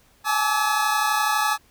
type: tone cluster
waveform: square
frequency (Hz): 834 / 866 / 1157 / 1289 / 1700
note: G#5 / A5 / D6 / E6 / G#6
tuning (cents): +7 / -28 / -26 / -39 / +40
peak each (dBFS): -27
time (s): 0.24-1.58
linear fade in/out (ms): 50
effects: pink hiss -58 dBFS RMS until 1.7 s